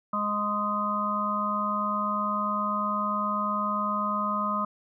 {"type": "harmonic tone", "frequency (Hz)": 207.7, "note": "G#3", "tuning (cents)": 0, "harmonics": [1, 3, 5, 6], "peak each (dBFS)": [-32, -36, -30, -28], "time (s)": [0.13, 4.65], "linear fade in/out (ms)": 5, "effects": []}